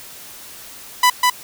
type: tone with echo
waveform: sawtooth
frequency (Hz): 994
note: B5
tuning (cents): +11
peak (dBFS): -6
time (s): 1.03-1.1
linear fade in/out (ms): 5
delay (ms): 200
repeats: 1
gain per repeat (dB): -2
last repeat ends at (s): 1.3
effects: white hiss -38 dBFS RMS until 1.43 s